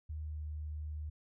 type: tone with pitch glide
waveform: sine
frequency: 77 to 76.03 Hz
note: D#2 to D#2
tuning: -17 to -39 cents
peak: -38 dBFS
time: 0.09-1.1 s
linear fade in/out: 10 ms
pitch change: -22 cents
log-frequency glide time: 0.21-0.4 s
effects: none